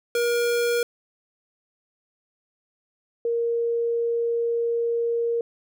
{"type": "tone pair in turn", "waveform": ["square", "sine"], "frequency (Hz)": [475.4, 467.2], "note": ["A#4", "A#4"], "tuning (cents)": [34, 4], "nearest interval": "unison", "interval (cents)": 30, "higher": "first", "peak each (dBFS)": [-21, -21], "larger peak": "neither", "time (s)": [[0.15, 0.83], [3.25, 5.41]], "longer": "second", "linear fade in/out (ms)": 2, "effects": []}